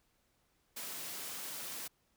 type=high-pass noise; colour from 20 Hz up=white; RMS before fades=-43 dBFS; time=0.76-1.88 s; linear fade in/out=10 ms; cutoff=120 Hz; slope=96 dB/octave; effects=pink hiss -75 dBFS RMS until 2.16 s